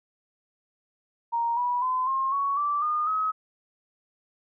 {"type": "tone with pitch steps", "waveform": "sine", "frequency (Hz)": [934, 976.5, 1020.9, 1067.3, 1115.9, 1166.6, 1219.7, 1275.1], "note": ["A#5", "B5", "C6", "C6", "C#6", "D6", "D#6", "D#6"], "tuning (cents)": [3, -20, -43, 34, 11, -12, -35, 42], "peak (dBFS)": -23, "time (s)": [1.32, 3.32], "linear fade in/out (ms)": 20, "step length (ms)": 250, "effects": []}